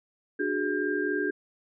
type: tone cluster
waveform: sine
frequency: 297.3 / 369.9 / 413.9 / 1599 Hz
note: D4 / F#4 / G#4 / G6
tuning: +21 / 0 / -6 / +34 cents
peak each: -31 dBFS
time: 0.39-1.31 s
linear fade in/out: 10 ms
effects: none